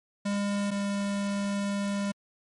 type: tone pair in turn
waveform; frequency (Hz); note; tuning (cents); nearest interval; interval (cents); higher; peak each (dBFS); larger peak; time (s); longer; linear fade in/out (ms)
square; 202.1 / 200.8; G#3 / G3; -47 / +42; unison; 11; first; -27 / -28; first; 0.25-0.71 / 0.71-2.12; second; 10
effects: MP3 48 kbps